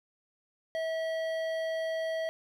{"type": "tone with hard clipping", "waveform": "triangle", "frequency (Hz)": 647, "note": "E5", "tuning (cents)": -32, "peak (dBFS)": -32, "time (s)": [0.75, 2.29], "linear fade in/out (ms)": 0, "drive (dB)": 15, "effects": []}